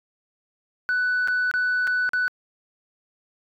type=tone with dropouts; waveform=sine; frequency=1490 Hz; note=F#6; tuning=12 cents sharp; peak=-18 dBFS; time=0.89-2.28 s; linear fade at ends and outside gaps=0 ms; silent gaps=1.275-1.283 / 1.513-1.539 / 1.871-1.875 / 2.091-2.134 s; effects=tanh soft clip ceiling -18 dBFS